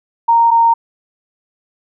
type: tone pair in turn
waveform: sine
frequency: 928 / 923.9 Hz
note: A#5 / A#5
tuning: -8 / -16 cents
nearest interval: unison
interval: 8 cents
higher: first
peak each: -7 dBFS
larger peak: neither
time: 0.28-0.51 / 0.51-0.74 s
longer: neither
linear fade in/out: 10 ms
effects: none